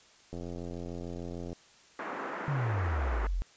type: click train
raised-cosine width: 2 ms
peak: -27 dBFS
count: 105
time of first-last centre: 0.33-1.53 s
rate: 86.7 Hz
type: band-pass noise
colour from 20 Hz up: white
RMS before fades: -38 dBFS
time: 1.99-3.27 s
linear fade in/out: 2 ms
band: 210 to 1600 Hz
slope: 24 dB/octave
type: exponential sweep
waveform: sine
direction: down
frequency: 149.7 to 39.61 Hz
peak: -28 dBFS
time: 2.48-3.42 s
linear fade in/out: 0 ms
effects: white hiss -59 dBFS RMS until 3.56 s + resampled to 16000 Hz